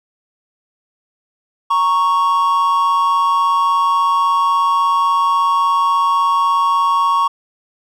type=tone pair together; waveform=triangle; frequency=932.3 / 1108.7 Hz; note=A#5 / C#6; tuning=0 / 0 cents; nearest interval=minor third; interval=300 cents; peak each=-16 / -11 dBFS; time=1.7-7.28 s; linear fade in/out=10 ms; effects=none